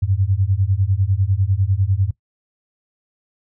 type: beating tone pair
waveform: sine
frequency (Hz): 92 / 102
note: F#2 / G#2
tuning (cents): -9 / -31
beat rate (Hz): 10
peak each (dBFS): -18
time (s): 0.02-2.11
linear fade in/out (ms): 10
effects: noise-tail reverb RT60 0.1 s tail -19 dB re dry

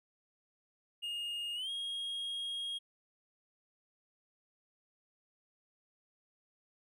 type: tone with pitch glide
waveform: triangle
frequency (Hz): 2844 to 3267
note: F7 to G#7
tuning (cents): +31 to -29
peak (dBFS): -35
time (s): 1.02-2.79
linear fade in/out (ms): 20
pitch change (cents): +240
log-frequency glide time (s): 1.55-1.7
effects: none

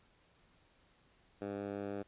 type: tone with band-pass filter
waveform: 10% pulse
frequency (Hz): 100.7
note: G2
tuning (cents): +47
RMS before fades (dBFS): -41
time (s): 1.41-2.03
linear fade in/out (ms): 10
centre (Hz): 430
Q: 0.69
effects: pink hiss -69 dBFS RMS until 2.07 s + resampled to 8000 Hz

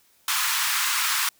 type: high-pass noise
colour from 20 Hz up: pink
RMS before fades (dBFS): -24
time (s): 0.28-1.29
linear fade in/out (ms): 2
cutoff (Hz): 990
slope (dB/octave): 48
effects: white hiss -61 dBFS RMS until 1.39 s

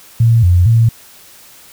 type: tone with pitch steps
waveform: sine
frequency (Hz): 115.3 / 88.6 / 114.4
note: A#2 / F2 / A#2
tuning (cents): -19 / +25 / -32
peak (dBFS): -6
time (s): 0.2-0.89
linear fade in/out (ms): 5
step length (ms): 230
effects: white hiss -41 dBFS RMS until 1.72 s

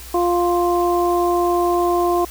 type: harmonic tone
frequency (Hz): 350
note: F4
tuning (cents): +4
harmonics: 1 / 2 / 3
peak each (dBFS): -17 / -20 / -22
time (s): 0.14-2.25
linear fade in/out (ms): 5
effects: added 60 Hz sine -37 dBFS peak until 2.3 s + white hiss -38 dBFS RMS until 2.3 s

